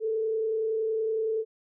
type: tone with frequency modulation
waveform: sine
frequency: 441.7 Hz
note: A4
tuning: 7 cents sharp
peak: -25 dBFS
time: 0-1.45 s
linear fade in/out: 50 ms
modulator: 30.7 Hz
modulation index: 0.32
effects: none